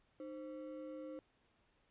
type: ring-modulated tone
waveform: triangle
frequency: 415.3 Hz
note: G#4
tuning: in tune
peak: -40 dBFS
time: 0.2-1.19 s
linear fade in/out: 0 ms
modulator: 109 Hz
effects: pink hiss -75 dBFS RMS until 1.9 s + resampled to 8000 Hz